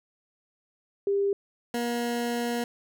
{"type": "tone pair in turn", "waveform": ["sine", "20% pulse"], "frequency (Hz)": [399, 238.1], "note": ["G4", "A#3"], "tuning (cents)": [31, 37], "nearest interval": "major sixth", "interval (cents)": 894, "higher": "first", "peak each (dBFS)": -22, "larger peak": "neither", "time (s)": [[1.07, 1.33], [1.74, 2.64]], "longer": "second", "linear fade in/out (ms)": 2, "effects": []}